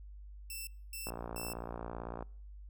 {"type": "tone bursts", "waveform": "5% pulse", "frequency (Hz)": 2666, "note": "E7", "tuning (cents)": 19, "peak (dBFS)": -32, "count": 3, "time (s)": [0.5, 1.53], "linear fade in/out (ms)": 2, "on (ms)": 170, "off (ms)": 260}
{"type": "click train", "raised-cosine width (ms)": 1, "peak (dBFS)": -27, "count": 68, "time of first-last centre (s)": [1.07, 2.225], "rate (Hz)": 58}
{"effects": ["noise-tail reverb RT60 0.6 s tail -26 dB re dry", "added 50 Hz sine -47 dBFS peak until 2.69 s"]}